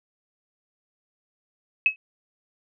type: tone with exponential decay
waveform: sine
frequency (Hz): 2574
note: E7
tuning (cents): -42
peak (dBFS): -11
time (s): 1.86-1.96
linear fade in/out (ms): 1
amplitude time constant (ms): 21
effects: none